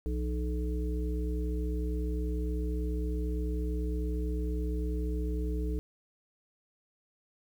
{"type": "harmonic tone with a mistuned harmonic", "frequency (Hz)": 61.7, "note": "B1", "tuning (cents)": -1, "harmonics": [1, 3, 5, 7], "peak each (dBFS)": [-30, -40, -39, -40], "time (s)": [0.06, 5.79], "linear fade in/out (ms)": 0, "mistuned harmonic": 3, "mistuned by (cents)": -140, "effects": ["10-bit"]}